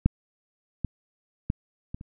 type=clicks; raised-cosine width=5 ms; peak=-6 / -15 / -12 / -21 / -28 dBFS; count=5; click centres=0.06 / 0.847 / 1.501 / 1.945 / 2.011 s; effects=none